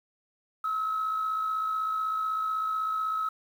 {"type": "tone pair together", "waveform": "sine", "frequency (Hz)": [1288, 1344], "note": ["E6", "E6"], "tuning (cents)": [-41, 33], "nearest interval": "minor second", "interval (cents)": 74, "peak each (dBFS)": [-26, -37], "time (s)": [0.64, 3.29], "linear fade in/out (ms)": 5, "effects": ["tanh soft clip ceiling -22 dBFS", "9-bit"]}